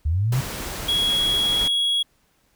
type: linear sweep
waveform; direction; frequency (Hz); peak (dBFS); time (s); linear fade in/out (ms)
sine; up; 70.6 to 137.1; -18; 0.05-0.41; 10
type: noise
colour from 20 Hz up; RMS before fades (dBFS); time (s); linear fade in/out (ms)
pink; -31; 0.32-1.68; 5
type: tone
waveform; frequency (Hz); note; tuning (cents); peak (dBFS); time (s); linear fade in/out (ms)
triangle; 3326; G#7; +2; -17; 0.88-2.03; 10
effects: pink hiss -64 dBFS RMS until 2.55 s